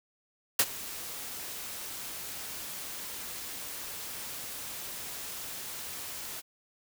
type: noise with ADSR envelope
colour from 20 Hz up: white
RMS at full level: -21 dBFS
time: 0.59-6.42 s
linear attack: 5 ms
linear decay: 51 ms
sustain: -19 dB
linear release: 31 ms
effects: none